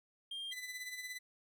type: tone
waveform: triangle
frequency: 3202 Hz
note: G7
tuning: 36 cents sharp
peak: -39 dBFS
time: 0.31-0.53 s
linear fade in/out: 5 ms
type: tone with tremolo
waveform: sawtooth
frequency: 2001 Hz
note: B6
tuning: 22 cents sharp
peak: -37 dBFS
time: 0.51-1.19 s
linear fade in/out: 20 ms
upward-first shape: sine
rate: 17 Hz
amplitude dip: 55%
effects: none